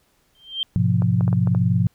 sine tone with exponential growth, 3156 Hz, G7, 11 cents sharp, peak -18 dBFS, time 0.35-0.63 s, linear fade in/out 1 ms, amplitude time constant 59 ms
sine chord, F diminished, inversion first, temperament just, 104.77 / 125.72 / 174.61 Hz, Ab2 / Cb3 / F3, +16 / +31 / 0 cents, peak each -20 dBFS, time 0.76-1.87 s, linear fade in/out 0 ms
clicks, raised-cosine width 1 ms, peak -17 dBFS, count 6, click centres 1.021 / 1.209 / 1.279 / 1.329 / 1.473 / 1.549 s
effects pink hiss -63 dBFS RMS until 1.94 s

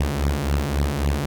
sawtooth beating tone pair, 69.3 / 73 Hz, C#2 / D2, 0 / -10 cents, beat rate 3.7 Hz, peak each -19 dBFS, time 0-1.26 s, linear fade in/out 5 ms, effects none

